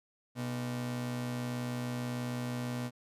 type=ring-modulated tone; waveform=45% pulse; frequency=184.7 Hz; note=F#3; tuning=3 cents flat; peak=-31 dBFS; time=0.35-2.91 s; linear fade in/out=50 ms; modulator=59.2 Hz; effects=resampled to 32000 Hz